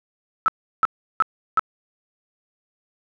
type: tone bursts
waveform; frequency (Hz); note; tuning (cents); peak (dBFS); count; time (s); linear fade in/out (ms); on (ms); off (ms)
sine; 1310; E6; -11; -13; 4; 0.46-1.594; 0; 21; 350
effects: none

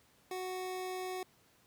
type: tone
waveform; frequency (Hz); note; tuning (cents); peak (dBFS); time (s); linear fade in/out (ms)
25% pulse; 370; F#4; 0; -34; 0.31-1.23; 2
effects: pink hiss -67 dBFS RMS until 1.66 s + high-pass 80 Hz 12 dB/octave

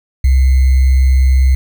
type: tone with sample-and-hold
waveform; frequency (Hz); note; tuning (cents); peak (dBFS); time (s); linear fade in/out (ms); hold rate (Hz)
sine; 65.41; C2; 0; -6; 0.24-1.55; 5; 2100
effects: none

